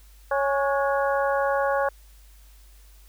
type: harmonic tone with a mistuned harmonic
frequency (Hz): 277.2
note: C#4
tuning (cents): 0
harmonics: 2 / 3 / 4 / 5 / 6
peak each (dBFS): -23 / -27 / -29 / -31 / -33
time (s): 0.31-1.89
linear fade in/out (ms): 5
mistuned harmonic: 5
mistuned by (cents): +69
effects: added 50 Hz sine -48 dBFS peak until 3.08 s + white hiss -58 dBFS RMS until 3.08 s